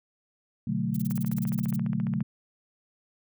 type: chord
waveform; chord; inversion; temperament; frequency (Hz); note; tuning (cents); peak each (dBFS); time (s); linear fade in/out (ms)
sine; B minor seventh; none; equal with one note detuned; 124.19 / 146.83 / 185 / 220; B2 / D3 / F#3 / A3; +10 / 0 / 0 / 0; -33 / -32 / -30 / -30; 0.67-2.23; 5
type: noise bursts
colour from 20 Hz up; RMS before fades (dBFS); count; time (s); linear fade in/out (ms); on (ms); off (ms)
violet; -40; 16; 0.94-1.762; 5; 27; 26
type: click train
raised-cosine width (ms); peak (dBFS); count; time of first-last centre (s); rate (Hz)
0.5; -28; 17; 1.11-2.206; 14.6
effects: none